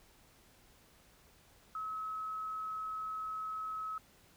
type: tone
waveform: sine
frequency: 1286 Hz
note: E6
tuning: 43 cents flat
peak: -37 dBFS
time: 1.75-3.98 s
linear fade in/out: 2 ms
effects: pink hiss -64 dBFS RMS until 4.36 s